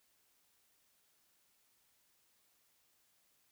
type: silence
effects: white hiss -74 dBFS RMS until 3.51 s